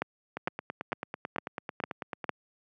two click trains, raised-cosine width 0.5 ms, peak -19 / -13 dBFS, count 18 / 6, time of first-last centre 0.37-2.242 / 0.02-2.293 s, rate 9.08 / 2.2 Hz, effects high-pass 150 Hz 12 dB/octave

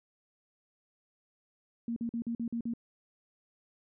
sine tone bursts, 233.1 Hz, A#3, in tune, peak -31 dBFS, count 7, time 1.88-2.737 s, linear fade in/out 2 ms, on 83 ms, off 46 ms, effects none

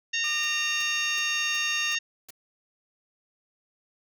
harmonic tone, 921 Hz, A#5, 21 cents flat, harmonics 2 / 3 / 4 / 5 / 6 / 7, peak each -31 / -28 / -33 / -40 / -36 / -35 dBFS, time 0.13-1.99 s, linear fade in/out 10 ms
30% pulse tone, 1204 Hz, D6, 43 cents sharp, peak -34 dBFS, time 0.24-1.95 s, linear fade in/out 0 ms
white noise bursts, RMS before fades -44 dBFS, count 6, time 0.43-2.306 s, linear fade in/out 2 ms, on 21 ms, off 350 ms
effects none

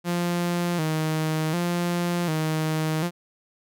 sawtooth tone with vibrato, 165.4 Hz, E3, 6 cents sharp, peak -19 dBFS, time 0.04-3.11 s, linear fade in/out 50 ms, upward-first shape square, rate 0.67 Hz, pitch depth 90 cents each way, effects none

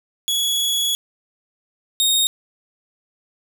sawtooth tone pair in turn, 3369 / 3715 Hz, G#7 / A#7, +24 / -7 cents, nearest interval major second, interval 169 cents, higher second, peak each -15 / -12 dBFS, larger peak second, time 0.28-0.95 / 2-2.27 s, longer first, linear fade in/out 0 ms, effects none

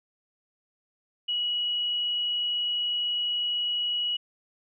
sine tone, 2918 Hz, F#7, 25 cents flat, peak -25 dBFS, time 1.28-4.17 s, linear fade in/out 10 ms, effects none

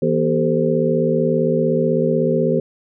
sine tone cluster, 161.8 / 239.7 / 388.7 / 444.6 / 521 Hz, E3 / A#3 / G4 / A4 / C5, -32 / +48 / -15 / +18 / -7 cents, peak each -21 dBFS, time 0.02-2.6 s, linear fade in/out 5 ms, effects none

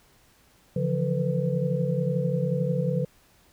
sine tone cluster, 141.5 / 163.6 / 174.9 / 455.5 / 501 Hz, C#3 / E3 / F3 / A#4 / B4, +36 / -13 / +3 / -40 / +25 cents, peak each -27 / -32 / -28 / -35 / -29 dBFS, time 0.76-3.05 s, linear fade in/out 5 ms, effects pink hiss -60 dBFS RMS until 3.52 s

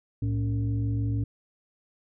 sine tone with frequency modulation, 109.7 Hz, A2, 5 cents flat, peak -24 dBFS, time 0.22-1.24 s, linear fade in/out 5 ms, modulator 173 Hz, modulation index 0.67, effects none

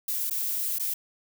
violet noise with dropouts, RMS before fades -29 dBFS, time 0.08-0.94 s, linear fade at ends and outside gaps 5 ms, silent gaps 0.299-0.308 / 0.786-0.796 s, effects none

